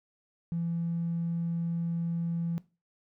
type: tone with tanh clipping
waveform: triangle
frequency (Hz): 168.6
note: E3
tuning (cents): +39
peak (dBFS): -28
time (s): 0.52-2.58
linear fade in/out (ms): 0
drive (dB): 1
effects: noise-tail reverb RT60 0.3 s tail -19 dB re dry